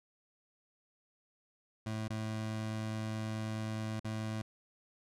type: tone with dropouts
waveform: 25% pulse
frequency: 109.4 Hz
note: A2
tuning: 9 cents flat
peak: -32 dBFS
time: 1.86-4.42 s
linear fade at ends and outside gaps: 5 ms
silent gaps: 2.081-2.102 / 3.997-4.045 s
effects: low-pass 9000 Hz 12 dB/octave